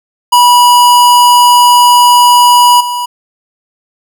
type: tone with level steps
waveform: square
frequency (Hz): 975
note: B5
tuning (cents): -23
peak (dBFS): -3 / -14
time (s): 0.32-3.06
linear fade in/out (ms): 10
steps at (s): 2.8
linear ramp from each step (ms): 10
effects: none